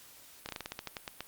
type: slowing click train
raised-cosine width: 0.2 ms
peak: -20 dBFS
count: 12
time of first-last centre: 0.46-1.206 s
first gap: 29 ms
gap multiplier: 1.16
effects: white hiss -55 dBFS RMS until 1.27 s + Opus 48 kbps